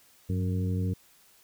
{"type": "harmonic tone with a mistuned harmonic", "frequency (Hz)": 91.7, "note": "F#2", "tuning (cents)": -15, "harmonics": [1, 2, 3, 4, 5], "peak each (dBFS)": [-27, -32, -38, -45, -41], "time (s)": [0.29, 0.94], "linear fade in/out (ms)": 10, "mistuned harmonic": 1, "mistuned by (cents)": 82, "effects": ["white hiss -60 dBFS RMS until 1.43 s"]}